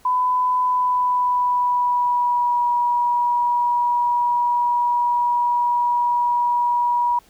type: tone with pitch glide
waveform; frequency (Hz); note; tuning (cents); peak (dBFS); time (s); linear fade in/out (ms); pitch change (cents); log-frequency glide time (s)
sine; 1002 to 964.5; B5 to B5; +25 to -41; -16; 0.05-7.19; 5; -66; 0.63-2.67
effects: pink hiss -54 dBFS RMS until 7.29 s